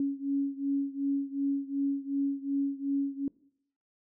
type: beating tone pair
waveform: sine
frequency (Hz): 277.2 / 279.9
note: C#4 / C#4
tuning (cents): 0 / +17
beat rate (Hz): 2.7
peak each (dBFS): -30 / -32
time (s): 0-3.28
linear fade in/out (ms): 2
effects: noise-tail reverb RT60 0.7 s tail -22 dB re dry